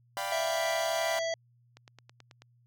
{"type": "chord", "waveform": "sawtooth", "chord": "G dominant seventh", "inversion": "second", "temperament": "equal", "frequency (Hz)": [587.3, 698.5, 784, 987.8], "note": ["D5", "F5", "G5", "B5"], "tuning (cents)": [0, 0, 0, 0], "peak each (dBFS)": [-35, -34, -33, -34], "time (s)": [0.17, 1.19], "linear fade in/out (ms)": 0}
{"type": "harmonic tone", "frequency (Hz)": 659.3, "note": "E5", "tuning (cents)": 0, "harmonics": [1, 3, 5, 7, 9, 10], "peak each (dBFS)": [-30, -38, -42, -43, -46, -47], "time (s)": [0.32, 1.34], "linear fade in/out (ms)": 2}
{"type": "click train", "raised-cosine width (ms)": 0.2, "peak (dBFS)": -33, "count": 7, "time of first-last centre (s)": [1.77, 2.42], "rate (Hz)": 9.23}
{"effects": ["added 120 Hz sine -62 dBFS peak until 2.66 s"]}